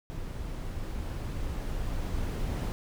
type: noise with level ramp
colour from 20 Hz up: brown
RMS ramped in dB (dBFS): -37 to -30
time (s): 0.1-2.72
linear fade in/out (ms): 0
effects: none